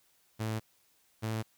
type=tone pair in turn; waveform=sawtooth; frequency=110 / 110.64 Hz; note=A2 / A2; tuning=0 / +10 cents; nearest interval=unison; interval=10 cents; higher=second; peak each=-28 dBFS; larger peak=neither; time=0.39-0.6 / 1.22-1.43 s; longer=neither; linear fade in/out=20 ms; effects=white hiss -69 dBFS RMS until 1.57 s